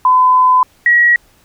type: tone pair in turn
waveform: sine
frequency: 1013 / 1912.3 Hz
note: B5 / A#6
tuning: +44 / +44 cents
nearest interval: major seventh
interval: 1100 cents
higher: second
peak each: -6 dBFS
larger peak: neither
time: 0.05-0.63 / 0.86-1.16 s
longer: first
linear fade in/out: 2 ms
effects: pink hiss -51 dBFS RMS until 1.44 s